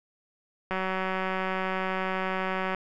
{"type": "click train", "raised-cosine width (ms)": 0.5, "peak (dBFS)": -15, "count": 384, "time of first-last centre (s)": [0.71, 2.747], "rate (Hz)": 188, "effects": []}